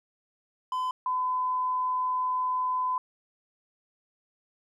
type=tone pair in turn; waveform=triangle / sine; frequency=1016 / 1011.8 Hz; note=B5 / B5; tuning=+49 / +42 cents; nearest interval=unison; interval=7 cents; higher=first; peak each=-25 dBFS; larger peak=neither; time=0.72-0.91 / 1.06-2.98 s; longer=second; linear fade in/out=2 ms; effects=none